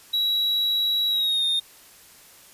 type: tone with pitch glide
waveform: triangle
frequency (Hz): 3886 to 3668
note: B7 to A#7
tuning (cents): -29 to -29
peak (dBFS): -19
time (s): 0.13-1.6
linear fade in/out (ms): 10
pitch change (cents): -100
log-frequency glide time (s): 1.09-1.44
effects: white hiss -50 dBFS RMS until 2.53 s + resampled to 32000 Hz